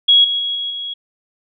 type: tone with level steps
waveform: sine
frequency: 3322 Hz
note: G#7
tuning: in tune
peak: -7 / -16 / -18 / -20 / -23 dBFS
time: 0.08-0.94 s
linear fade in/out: 10 ms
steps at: 0.24 / 0.39 / 0.55 / 0.7 s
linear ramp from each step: 5 ms
effects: none